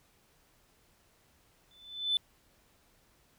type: tone with exponential growth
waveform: sine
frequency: 3513 Hz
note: A7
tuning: 3 cents flat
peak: -22 dBFS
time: 1.71-2.17 s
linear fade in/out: 1 ms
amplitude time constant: 100 ms
effects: tanh soft clip ceiling -21 dBFS + pink hiss -67 dBFS RMS until 3.38 s